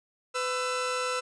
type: tone pair together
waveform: sawtooth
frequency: 502.8 / 1330 Hz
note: B4 / E6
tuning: +31 / +15 cents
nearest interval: octave + perfect fourth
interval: 1684 cents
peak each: -27 dBFS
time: 0.34-1.21 s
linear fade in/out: 20 ms
effects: resampled to 22050 Hz